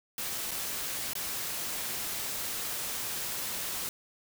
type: noise with dropouts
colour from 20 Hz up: white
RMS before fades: -35 dBFS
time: 0.18-3.89 s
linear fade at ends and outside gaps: 1 ms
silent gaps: 0.51-0.515 / 1.134-1.153 s
effects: none